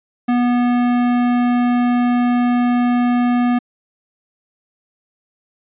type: tone with tanh clipping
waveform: sine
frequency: 243.8 Hz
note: B3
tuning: 22 cents flat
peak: -15 dBFS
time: 0.28-3.59 s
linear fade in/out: 10 ms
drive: 18 dB
effects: resampled to 8000 Hz